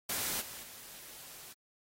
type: noise with level steps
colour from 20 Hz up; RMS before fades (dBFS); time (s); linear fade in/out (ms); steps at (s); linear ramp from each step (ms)
white; -35 / -46 / -50; 0.09-1.53; 5; 0.4 / 0.62; 20
effects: AAC 48 kbps